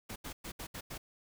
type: noise bursts at uneven times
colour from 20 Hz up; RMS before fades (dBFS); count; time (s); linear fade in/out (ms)
pink; -43; 6; 0.09-0.16 / 0.24-0.33 / 0.44-0.52 / 0.59-0.67 / 0.74-0.81 / 0.9-0.98; 10
effects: none